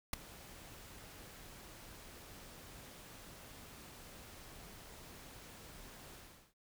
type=noise with ADSR envelope; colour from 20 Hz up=pink; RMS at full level=-32 dBFS; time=0.13-6.54 s; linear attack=5 ms; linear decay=7 ms; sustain=-22 dB; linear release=370 ms; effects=none